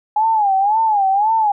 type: tone with vibrato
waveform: sine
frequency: 830.6 Hz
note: G#5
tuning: in tune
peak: -12 dBFS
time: 0.16-1.52 s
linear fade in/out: 5 ms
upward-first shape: sine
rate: 1.9 Hz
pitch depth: 140 cents each way
effects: none